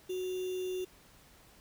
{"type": "tone with sample-and-hold", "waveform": "sine", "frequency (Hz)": 368.8, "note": "F#4", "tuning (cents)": -6, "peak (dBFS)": -33, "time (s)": [0.09, 0.85], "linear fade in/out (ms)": 10, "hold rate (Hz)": 3150, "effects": ["pink hiss -60 dBFS RMS until 1.6 s"]}